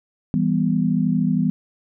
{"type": "chord", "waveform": "sine", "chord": "E minor", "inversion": "none", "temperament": "just", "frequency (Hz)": [164.81, 197.78, 247.2], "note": ["E3", "G3", "B3"], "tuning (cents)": [0, 16, 2], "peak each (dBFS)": -21, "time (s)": [0.34, 1.5], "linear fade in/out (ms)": 0, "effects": []}